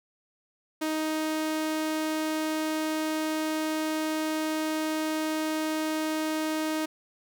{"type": "tone", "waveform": "sawtooth", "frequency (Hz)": 312.5, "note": "D#4", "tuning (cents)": 8, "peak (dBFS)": -23, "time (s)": [0.81, 6.86], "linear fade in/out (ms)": 10, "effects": []}